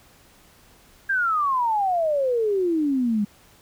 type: exponential sweep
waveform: sine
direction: down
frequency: 1623 to 200 Hz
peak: -19 dBFS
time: 1.09-3.25 s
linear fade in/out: 10 ms
effects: pink hiss -54 dBFS RMS until 3.61 s